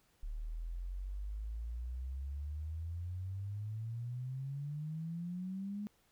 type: exponential sweep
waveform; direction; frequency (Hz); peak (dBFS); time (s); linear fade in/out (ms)
sine; up; 36.69 to 210; -38; 0.23-5.87; 0
effects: pink hiss -72 dBFS RMS until 6.11 s